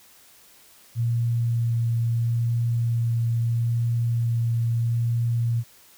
sine tone with vibrato, 116.9 Hz, A#2, 5 cents sharp, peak -20 dBFS, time 0.95-5.64 s, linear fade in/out 50 ms, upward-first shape sine, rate 0.76 Hz, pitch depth 10 cents each way, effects white hiss -53 dBFS RMS until 5.97 s

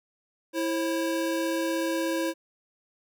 square tone pair together, 329.6 / 537.2 Hz, E4 / C5, 0 / +46 cents, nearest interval minor sixth, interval 846 cents, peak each -28 / -31 dBFS, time 0.53-2.34 s, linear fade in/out 50 ms, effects none

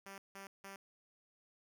5% pulse tone bursts, 196 Hz, G3, in tune, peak -37 dBFS, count 3, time 0.06-0.76 s, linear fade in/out 2 ms, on 120 ms, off 170 ms, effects none

